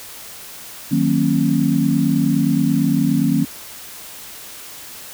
sine chord, D# minor seventh, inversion none, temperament equal with one note detuned, 155.56 / 185 / 233.1 / 272.9 Hz, D#3 / F#3 / A#3 / C#4, 0 / 0 / 0 / -27 cents, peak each -20 / -21 / -19 / -18 dBFS, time 0.91-3.45 s, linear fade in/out 10 ms, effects white hiss -36 dBFS RMS until 5.13 s

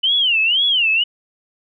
sine tone with vibrato, 2960 Hz, F#7, in tune, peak -13 dBFS, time 0.03-1.04 s, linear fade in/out 10 ms, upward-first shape sine, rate 2 Hz, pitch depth 230 cents each way, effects none

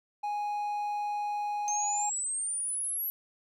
triangle tone, 829 Hz, G#5, 3 cents flat, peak -28 dBFS, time 0.23-2.1 s, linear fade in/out 10 ms
sine exponential sweep, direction up, 6272 to 11850 Hz, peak -30 dBFS, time 1.68-3.1 s, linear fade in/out 0 ms
effects none

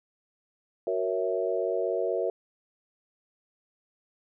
sine chord, F# dominant seventh, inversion none, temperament equal, 370 / 466.2 / 554.4 / 659.3 Hz, F#4 / A#4 / C#5 / E5, 0 / 0 / 0 / 0 cents, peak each -31 / -30 / -32 / -31 dBFS, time 0.87-2.3 s, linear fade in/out 2 ms, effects none

